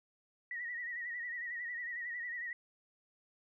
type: tone with vibrato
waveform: sine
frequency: 1913 Hz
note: A#6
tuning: 44 cents sharp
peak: -38 dBFS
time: 0.51-2.53 s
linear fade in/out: 2 ms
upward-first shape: sine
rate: 11 Hz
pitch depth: 63 cents each way
effects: none